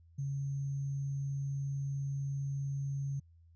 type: tone with sample-and-hold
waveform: sine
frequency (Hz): 138.5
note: C#3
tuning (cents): -1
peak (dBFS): -33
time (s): 0.18-3.2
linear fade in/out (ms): 10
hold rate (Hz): 6300
effects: added 83 Hz sine -58 dBFS peak until 3.55 s + resampled to 16000 Hz